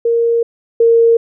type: tone pair in turn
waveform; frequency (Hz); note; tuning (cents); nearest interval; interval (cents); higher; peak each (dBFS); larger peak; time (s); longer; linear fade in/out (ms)
sine; 465.5 / 461.5; A#4 / A#4; -2 / -17; unison; 15; first; -10 / -6; second; 0.05-0.43 / 0.8-1.17; first; 5
effects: none